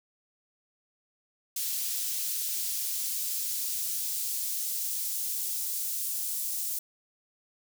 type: noise with high-pass filter sweep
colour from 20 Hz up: white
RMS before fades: -32 dBFS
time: 1.56-6.79 s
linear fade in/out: 5 ms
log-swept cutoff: 4100 to 6800 Hz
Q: 0.71
effects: none

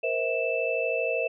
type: tone cluster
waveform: sine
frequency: 469.3 / 522 / 647 / 2642 Hz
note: A#4 / C5 / E5 / E7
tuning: +12 / -4 / -32 / +3 cents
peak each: -30 dBFS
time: 0.03-1.28 s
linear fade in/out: 10 ms
effects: none

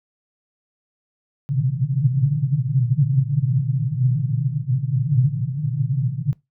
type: band-pass noise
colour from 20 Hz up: white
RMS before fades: -20 dBFS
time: 1.49-6.33 s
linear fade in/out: 0 ms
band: 120 to 150 Hz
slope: 96 dB/octave
effects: noise-tail reverb RT60 0.2 s tail -21 dB re dry

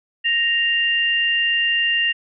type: tone pair together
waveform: sine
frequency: 1864.7 / 2792 Hz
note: A#6 / F7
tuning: 0 / -1 cents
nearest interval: perfect fifth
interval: 699 cents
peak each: -20 / -18 dBFS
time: 0.24-2.13 s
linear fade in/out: 20 ms
effects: none

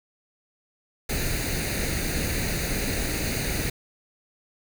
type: noise with comb filter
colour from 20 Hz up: pink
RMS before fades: -27 dBFS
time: 1.09-3.7 s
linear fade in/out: 5 ms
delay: 0.46 ms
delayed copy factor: +0.7
effects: none

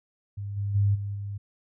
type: tone with level steps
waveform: sine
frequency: 100.9 Hz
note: G#2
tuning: 49 cents flat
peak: -31 / -26 / -19 / -29 / -31 dBFS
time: 0.37-1.38 s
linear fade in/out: 10 ms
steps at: 0.56 / 0.74 / 0.94 / 1.14 s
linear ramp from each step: 20 ms
effects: none

